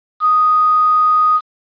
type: tone with quantisation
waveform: sine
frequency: 1244.5 Hz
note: D#6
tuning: in tune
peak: -9 dBFS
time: 0.2-1.41 s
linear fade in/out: 50 ms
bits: 6
effects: resampled to 11025 Hz